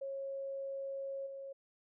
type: tone with level steps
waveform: sine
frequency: 546 Hz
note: C#5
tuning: 26 cents flat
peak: -38 / -43 dBFS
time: 0.01-1.53 s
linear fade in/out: 10 ms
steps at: 1.26 s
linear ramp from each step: 10 ms
effects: none